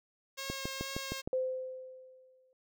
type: tone with vibrato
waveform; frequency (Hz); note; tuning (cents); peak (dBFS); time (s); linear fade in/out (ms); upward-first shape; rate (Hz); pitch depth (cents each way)
5% pulse; 540; C#5; -45; -27; 0.37-1.22; 20; sine; 2.2; 12
type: click train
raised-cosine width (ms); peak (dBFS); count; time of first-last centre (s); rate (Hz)
2; -22; 6; 0.5-1.275; 6.45
type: tone with exponential decay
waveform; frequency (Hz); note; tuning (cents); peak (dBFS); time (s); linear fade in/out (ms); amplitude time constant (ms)
sine; 516; C5; -24; -27; 1.33-2.53; 1; 260
effects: none